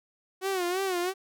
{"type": "tone with vibrato", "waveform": "sawtooth", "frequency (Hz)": 369, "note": "F#4", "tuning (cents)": -5, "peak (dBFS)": -23, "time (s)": [0.41, 1.14], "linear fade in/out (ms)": 50, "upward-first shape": "sine", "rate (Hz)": 3, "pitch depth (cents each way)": 100, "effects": []}